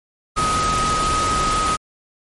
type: tone in noise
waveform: sine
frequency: 1259 Hz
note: D#6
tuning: 20 cents sharp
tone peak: -18 dBFS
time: 0.36-1.77 s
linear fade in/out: 20 ms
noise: pink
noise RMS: -23 dBFS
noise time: 0.36-1.77 s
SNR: +2 dB
effects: MP3 48 kbps